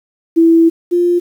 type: tone pair in turn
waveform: sine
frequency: 330.4 / 350 Hz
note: E4 / F4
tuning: +4 / +4 cents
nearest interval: minor second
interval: 100 cents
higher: second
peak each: -5 / -9 dBFS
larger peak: first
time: 0.36-0.7 / 0.91-1.2 s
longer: first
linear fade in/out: 20 ms
effects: 7-bit